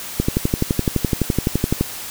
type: click train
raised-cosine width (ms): 3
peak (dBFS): -3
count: 20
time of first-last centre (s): 0.2-1.81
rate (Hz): 11.8
effects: white hiss -31 dBFS RMS until 2.1 s